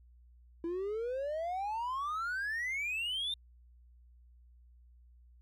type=exponential sweep; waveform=triangle; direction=up; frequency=329.6 to 3663 Hz; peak=-31 dBFS; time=0.64-3.34 s; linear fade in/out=2 ms; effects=tanh soft clip ceiling -27 dBFS + added 60 Hz sine -57 dBFS peak until 5.41 s